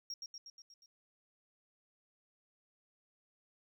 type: tone with echo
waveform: sine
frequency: 5588 Hz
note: F8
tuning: in tune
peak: -37 dBFS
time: 0.1-0.14 s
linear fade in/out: 2 ms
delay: 120 ms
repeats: 6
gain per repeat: -4 dB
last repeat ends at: 0.86 s
effects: tanh soft clip ceiling -39 dBFS + 13-bit